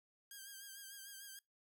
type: tone with vibrato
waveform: 5% pulse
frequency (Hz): 1598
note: G6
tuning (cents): +33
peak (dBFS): -40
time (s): 0.31-1.39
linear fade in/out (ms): 2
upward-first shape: sine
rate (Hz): 6.7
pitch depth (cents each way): 46
effects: noise-tail reverb RT60 0.2 s tail -25 dB re dry